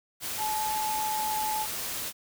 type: tone in noise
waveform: sine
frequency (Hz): 861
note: A5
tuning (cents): -38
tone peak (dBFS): -28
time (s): 0.37-1.67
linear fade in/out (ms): 50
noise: white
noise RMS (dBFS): -34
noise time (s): 0.2-2.13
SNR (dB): +3
effects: none